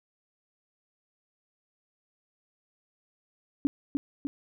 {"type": "tone with echo", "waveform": "sine", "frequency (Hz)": 281.6, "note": "C#4", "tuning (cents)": 27, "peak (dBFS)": -20, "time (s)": [3.65, 3.67], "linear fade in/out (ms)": 0, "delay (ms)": 300, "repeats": 2, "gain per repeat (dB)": -4, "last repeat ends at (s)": 4.27, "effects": []}